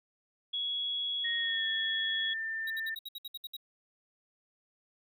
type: tone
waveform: sine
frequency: 3349 Hz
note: G#7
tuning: 14 cents sharp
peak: -31 dBFS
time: 0.53-2.34 s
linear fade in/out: 10 ms
type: tone with pitch glide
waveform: sine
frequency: 1864.7 to 1790.8 Hz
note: A#6 to A6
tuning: 0 to +30 cents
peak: -33 dBFS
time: 1.24-2.95 s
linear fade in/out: 10 ms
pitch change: -70 cents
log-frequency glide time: 1.37-1.66 s
type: tone bursts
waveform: square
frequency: 3823 Hz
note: A#7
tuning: 43 cents sharp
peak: -39 dBFS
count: 10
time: 2.67-3.567 s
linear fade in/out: 5 ms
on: 33 ms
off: 63 ms
effects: none